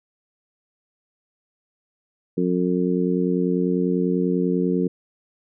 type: harmonic tone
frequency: 90.1 Hz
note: F#2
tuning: 45 cents flat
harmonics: 2 / 3 / 4 / 5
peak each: -22 / -24 / -25 / -26 dBFS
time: 2.37-4.88 s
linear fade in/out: 10 ms
effects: none